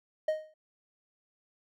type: tone with exponential decay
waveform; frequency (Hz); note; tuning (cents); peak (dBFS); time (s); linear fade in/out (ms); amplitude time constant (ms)
triangle; 622.3; D#5; 0; -21; 0.28-0.54; 5; 55
effects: none